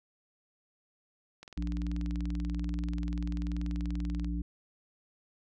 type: click train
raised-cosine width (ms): 0.2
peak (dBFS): -30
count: 59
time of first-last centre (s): 1.43-4.246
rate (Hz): 20.6
type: harmonic tone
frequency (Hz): 58.6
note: A#1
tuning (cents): +10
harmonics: 1 / 3 / 5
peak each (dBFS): -32 / -37 / -39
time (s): 1.57-4.42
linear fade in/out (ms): 5
effects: none

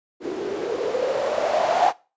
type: noise with low-pass filter sweep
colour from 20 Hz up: violet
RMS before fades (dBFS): -23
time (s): 0.2-1.93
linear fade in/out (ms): 50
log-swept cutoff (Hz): 350 to 750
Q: 7.7
effects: noise-tail reverb RT60 0.3 s tail -20 dB re dry + resampled to 16000 Hz

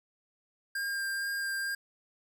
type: tone with vibrato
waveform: square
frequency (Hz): 1602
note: G6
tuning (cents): +37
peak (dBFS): -32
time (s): 0.75-1.75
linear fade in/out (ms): 5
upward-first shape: sine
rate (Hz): 2.2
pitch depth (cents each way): 11
effects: 11-bit

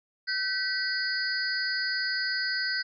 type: tone cluster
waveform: sine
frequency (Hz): 1529 / 1952 / 4418 / 4890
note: G6 / B6 / C#8 / D#8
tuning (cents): -44 / -21 / -7 / -31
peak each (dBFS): -30 / -35 / -34 / -32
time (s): 0.27-2.83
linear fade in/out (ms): 20
effects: none

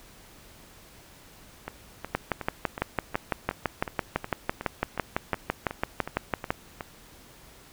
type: two click trains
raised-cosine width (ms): 0.5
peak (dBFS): -18 / -9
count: 15 / 27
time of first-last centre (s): 1.68-6.808 / 2.15-6.505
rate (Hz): 2.73 / 5.97
effects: pink hiss -52 dBFS RMS until 7.72 s

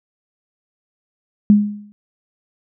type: tone with exponential decay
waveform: sine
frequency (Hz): 207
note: G#3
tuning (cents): -5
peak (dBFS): -4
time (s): 1.5-1.92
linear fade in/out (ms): 0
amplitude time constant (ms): 90
effects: none

